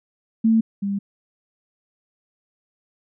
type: tone pair in turn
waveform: sine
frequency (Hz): 223.9 / 199.47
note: A3 / G3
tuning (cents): +30 / +30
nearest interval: major second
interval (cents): 200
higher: first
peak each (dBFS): -13 / -21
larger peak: first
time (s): 0.44-0.61 / 0.82-0.99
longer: neither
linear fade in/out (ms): 10
effects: none